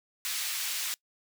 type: high-pass noise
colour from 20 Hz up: pink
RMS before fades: -33 dBFS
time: 0.25-0.94 s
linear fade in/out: 0 ms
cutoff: 2500 Hz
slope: 12 dB/octave
effects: noise-tail reverb RT60 0.1 s tail -23 dB re dry